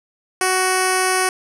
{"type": "tone with low-pass filter", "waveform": "10% pulse", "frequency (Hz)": 372.3, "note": "F#4", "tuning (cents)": 11, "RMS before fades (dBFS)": -18, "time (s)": [0.41, 1.29], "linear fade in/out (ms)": 2, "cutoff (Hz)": 10000, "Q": 2.9, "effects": []}